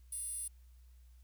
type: tone with high-pass filter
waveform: 10% pulse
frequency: 698.5 Hz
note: F5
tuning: in tune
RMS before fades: -41 dBFS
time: 0.12-0.48 s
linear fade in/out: 5 ms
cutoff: 9800 Hz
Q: 7.8
effects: added 61 Hz sine -56 dBFS peak until 1.23 s + white hiss -75 dBFS RMS until 1.23 s